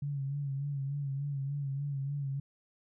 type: tone with vibrato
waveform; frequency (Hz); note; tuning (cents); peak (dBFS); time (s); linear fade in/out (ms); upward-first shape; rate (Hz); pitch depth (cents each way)
sine; 140; C#3; +18; -32; 0.02-2.4; 5; sine; 3.4; 52
effects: none